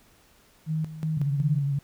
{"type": "tone with tremolo", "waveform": "sine", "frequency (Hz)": 157.2, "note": "D#3", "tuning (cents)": 18, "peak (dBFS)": -24, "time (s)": [0.66, 1.61], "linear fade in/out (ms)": 50, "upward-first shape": "square", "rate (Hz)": 2.7, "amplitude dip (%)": 75}
{"type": "tone with vibrato", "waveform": "sine", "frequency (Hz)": 140.5, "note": "C#3", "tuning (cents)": 24, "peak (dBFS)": -23, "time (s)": [1.17, 1.79], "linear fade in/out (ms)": 5, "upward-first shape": "triangle", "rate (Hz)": 12, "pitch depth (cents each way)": 42}
{"effects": ["pink hiss -59 dBFS RMS until 1.83 s"]}